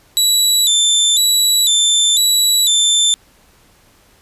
25% pulse tone with vibrato, 3729 Hz, A#7, in tune, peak -6 dBFS, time 0.17-3.14 s, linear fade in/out 0 ms, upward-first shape square, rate 1 Hz, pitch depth 86 cents each way, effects pink hiss -51 dBFS RMS until 4.21 s + resampled to 32000 Hz

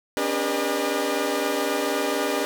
sawtooth tone cluster, 265.8 / 289.8 / 402 / 481.7 / 607 Hz, C4 / D4 / G4 / B4 / D#5, +27 / -23 / +44 / -43 / -43 cents, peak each -29 / -25 / -24 / -25 / -25 dBFS, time 0.17-2.45 s, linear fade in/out 0 ms, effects none

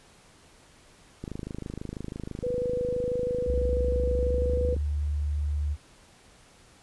click train, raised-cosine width 3 ms, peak -22 dBFS, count 93, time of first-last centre 1.24-4.765 s, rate 26.1 Hz
sine tone, 493.9 Hz, B4, in tune, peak -26 dBFS, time 2.43-4.75 s, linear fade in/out 10 ms
sine tone with pitch glide, 64.8 to 73.58 Hz, C2 to D2, -16 to +4 cents, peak -25 dBFS, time 3.45-5.77 s, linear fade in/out 50 ms, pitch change +220 cents, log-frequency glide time 4.17-4.8 s
effects pink hiss -56 dBFS RMS until 6.82 s + resampled to 24000 Hz

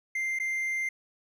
triangle tone with dropouts, 2093 Hz, C7, in tune, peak -26 dBFS, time 0.15-0.89 s, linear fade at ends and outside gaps 5 ms, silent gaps 0.389-0.398 s, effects none

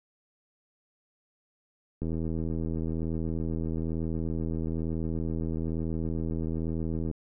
click train, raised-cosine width 3 ms, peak -20 dBFS, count 414, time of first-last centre 2.02-7.112 s, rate 81.1 Hz, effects none

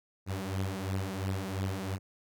sawtooth beating tone pair, 94.5 / 97.4 Hz, F#2 / G2, +37 / -11 cents, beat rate 2.9 Hz, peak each -31 dBFS, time 0.26-1.99 s, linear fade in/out 50 ms, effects none

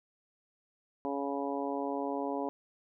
harmonic tone, 140 Hz, C#3, 18 cents sharp, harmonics 2 / 3 / 4 / 5 / 6 / 7, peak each -36 / -38 / -39 / -40 / -41 / -41 dBFS, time 1.05-2.49 s, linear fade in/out 0 ms, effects none

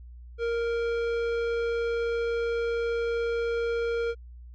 sine tone with tanh clipping, 466.2 Hz, A#4, in tune, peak -27 dBFS, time 0.38-4.15 s, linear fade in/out 50 ms, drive 14 dB, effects added 60 Hz sine -42 dBFS peak until 4.54 s + MP3 48 kbps

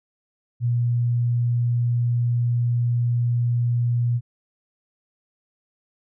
sine tone, 120 Hz, B2, 49 cents flat, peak -18 dBFS, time 0.6-4.21 s, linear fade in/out 50 ms, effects none

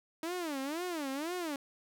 sawtooth tone with vibrato, 311.1 Hz, D#4, in tune, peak -31 dBFS, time 0.23-1.56 s, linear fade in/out 2 ms, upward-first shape sine, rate 2 Hz, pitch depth 270 cents each way, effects none

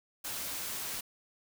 white noise, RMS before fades -38 dBFS, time 0.24-1.01 s, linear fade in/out 10 ms, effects none

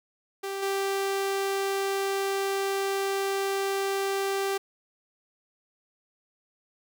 sawtooth tone with level steps, 392 Hz, G4, in tune, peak -27 / -22 dBFS, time 0.43-4.58 s, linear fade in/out 10 ms, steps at 0.62 s, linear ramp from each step 10 ms, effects none

